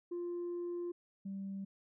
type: tone pair in turn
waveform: sine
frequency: 349 / 195.36 Hz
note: F4 / G3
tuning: -1 / -6 cents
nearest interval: minor seventh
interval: 1005 cents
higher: first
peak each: -35 / -38 dBFS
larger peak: first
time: 0.11-0.92 / 1.25-1.65 s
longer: first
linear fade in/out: 10 ms
effects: tanh soft clip ceiling -35 dBFS